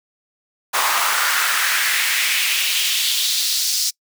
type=noise with high-pass filter sweep; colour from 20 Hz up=pink; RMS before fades=-19 dBFS; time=0.73-3.91 s; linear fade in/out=20 ms; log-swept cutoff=1000 to 5200 Hz; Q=2.3; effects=noise-tail reverb RT60 0.1 s tail -25 dB re dry